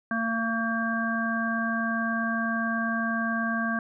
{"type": "harmonic tone", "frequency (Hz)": 227.3, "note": "A#3", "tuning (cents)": -43, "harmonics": [1, 3, 5, 7], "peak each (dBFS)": [-28, -34, -33, -29], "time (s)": [0.11, 3.79], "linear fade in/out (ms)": 2, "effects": []}